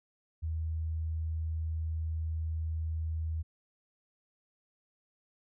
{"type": "tone", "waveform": "sine", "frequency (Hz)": 80, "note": "D#2", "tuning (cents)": 49, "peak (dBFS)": -31, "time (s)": [0.42, 3.43], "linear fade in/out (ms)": 20, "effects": []}